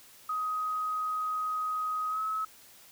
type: tone with pitch glide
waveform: sine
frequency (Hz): 1257 to 1287.9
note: D#6 to E6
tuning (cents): +17 to -41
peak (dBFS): -29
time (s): 0.29-2.45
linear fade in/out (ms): 5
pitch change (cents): +42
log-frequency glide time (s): 2.09-2.2
effects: white hiss -55 dBFS RMS until 2.91 s